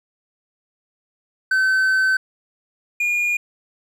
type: tone pair in turn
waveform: triangle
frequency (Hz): 1532 / 2430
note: G6 / D#7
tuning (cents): -40 / -42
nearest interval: minor sixth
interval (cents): 798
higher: second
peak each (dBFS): -13 / -16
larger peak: first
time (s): 1.51-2.17 / 3-3.37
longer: first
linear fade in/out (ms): 5
effects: none